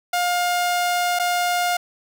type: tone with dropouts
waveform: sawtooth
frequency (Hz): 709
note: F5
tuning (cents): +26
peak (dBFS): -15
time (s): 0.13-1.77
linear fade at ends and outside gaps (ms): 5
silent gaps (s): 1.19-1.196
effects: none